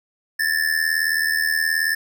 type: ring-modulated tone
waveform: square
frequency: 1760 Hz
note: A6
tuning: in tune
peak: -16 dBFS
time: 0.39-1.95 s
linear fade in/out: 10 ms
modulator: 39.4 Hz
effects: none